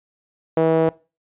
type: tone with band-pass filter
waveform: sawtooth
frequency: 161.8 Hz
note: E3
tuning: 32 cents flat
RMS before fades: -17 dBFS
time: 0.57-0.89 s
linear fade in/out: 2 ms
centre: 520 Hz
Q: 2.4
effects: noise-tail reverb RT60 0.3 s tail -21 dB re dry + resampled to 8000 Hz